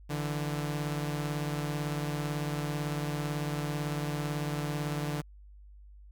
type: beating tone pair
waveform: sawtooth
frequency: 147 / 165 Hz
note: D3 / E3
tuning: +2 / +2 cents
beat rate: 18 Hz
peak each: -28 / -34 dBFS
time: 0.09-5.22 s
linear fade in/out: 20 ms
effects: added 50 Hz sine -49 dBFS peak until 6.11 s